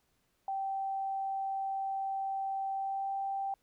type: tone with pitch glide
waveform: sine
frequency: 778 to 783.4 Hz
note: G5 to G5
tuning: -13 to -1 cents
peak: -32 dBFS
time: 0.48-3.54 s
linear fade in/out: 2 ms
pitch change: +12 cents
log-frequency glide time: 2.74-3.12 s
effects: pink hiss -75 dBFS RMS until 3.62 s